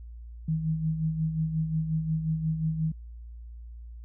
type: tone with tremolo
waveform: sine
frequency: 159 Hz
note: D#3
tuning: 38 cents sharp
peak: -23 dBFS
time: 0.48-2.92 s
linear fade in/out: 5 ms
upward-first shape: sine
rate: 5.6 Hz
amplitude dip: 55%
effects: added 58 Hz sine -40 dBFS peak until 4.04 s